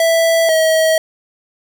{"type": "tone pair in turn", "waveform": "square", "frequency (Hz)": [659.3, 639.8], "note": ["E5", "D#5"], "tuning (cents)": [0, 48], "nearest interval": "minor second", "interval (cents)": 52, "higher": "first", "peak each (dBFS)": [-11, -11], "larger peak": "neither", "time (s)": [[0, 0.49], [0.49, 0.98]], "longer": "neither", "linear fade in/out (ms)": 2, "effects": []}